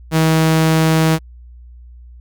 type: tone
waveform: sawtooth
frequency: 160 Hz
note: D#3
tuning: 49 cents sharp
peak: -7 dBFS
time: 0.11-1.19 s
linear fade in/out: 50 ms
effects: added 60 Hz sine -36 dBFS peak until 2.2 s